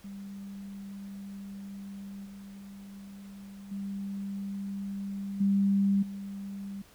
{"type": "tone with level steps", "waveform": "sine", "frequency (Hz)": 197.9, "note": "G3", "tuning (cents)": 17, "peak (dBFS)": [-39, -43, -33, -22, -36], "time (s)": [0.04, 6.82], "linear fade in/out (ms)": 5, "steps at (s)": [2.25, 3.71, 5.4, 6.02], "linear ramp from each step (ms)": 10, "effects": ["pink hiss -58 dBFS RMS until 6.94 s"]}